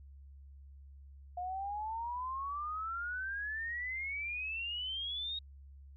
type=exponential sweep; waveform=sine; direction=up; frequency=708 to 3779 Hz; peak=-36 dBFS; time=1.37-5.39 s; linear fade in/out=5 ms; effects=added 69 Hz sine -51 dBFS peak until 5.96 s